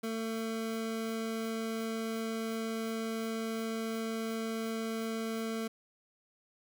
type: tone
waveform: 25% pulse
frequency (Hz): 224.3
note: A3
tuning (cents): +34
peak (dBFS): -30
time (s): 0.03-5.68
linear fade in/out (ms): 10
effects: none